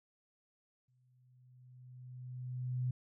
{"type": "tone with exponential growth", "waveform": "sine", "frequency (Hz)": 125.9, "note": "B2", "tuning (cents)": 34, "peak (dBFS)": -31, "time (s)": [0.88, 2.91], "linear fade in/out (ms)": 5, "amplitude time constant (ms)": 440, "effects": []}